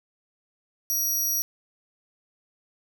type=tone; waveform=20% pulse; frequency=5750 Hz; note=F8; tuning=50 cents sharp; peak=-18 dBFS; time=0.9-1.42 s; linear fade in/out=0 ms; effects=9-bit